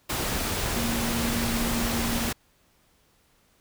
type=tone in noise; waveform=sine; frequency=233.1 Hz; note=A#3; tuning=in tune; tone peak=-28 dBFS; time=0.76-2.3 s; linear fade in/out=10 ms; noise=pink; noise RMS=-28 dBFS; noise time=0.09-2.33 s; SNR=-3 dB; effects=pink hiss -64 dBFS RMS until 3.6 s